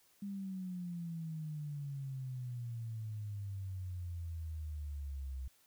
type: exponential sweep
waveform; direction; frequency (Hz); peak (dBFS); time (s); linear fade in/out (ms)
sine; down; 202.5 to 64.3; -39; 0.22-5.48; 5
effects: white hiss -69 dBFS RMS until 5.66 s